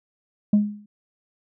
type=tone with exponential decay; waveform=sine; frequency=207.7 Hz; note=G#3; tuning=in tune; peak=-9 dBFS; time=0.53-0.86 s; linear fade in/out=5 ms; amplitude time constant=70 ms; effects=tanh soft clip ceiling -11 dBFS